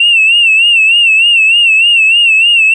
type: tone with vibrato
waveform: sine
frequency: 2714 Hz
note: E7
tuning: 50 cents sharp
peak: -3 dBFS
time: 0-2.74 s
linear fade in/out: 5 ms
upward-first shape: sine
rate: 3.3 Hz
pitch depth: 89 cents each way
effects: tanh soft clip ceiling 0 dBFS